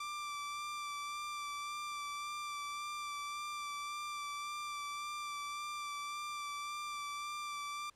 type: tone with vibrato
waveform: sawtooth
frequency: 1174.7 Hz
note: D6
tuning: in tune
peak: -36 dBFS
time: 0-7.9 s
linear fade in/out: 5 ms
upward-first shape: sine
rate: 1.8 Hz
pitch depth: 17 cents each way
effects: pink hiss -70 dBFS RMS until 7.95 s + low-pass 9000 Hz 12 dB/octave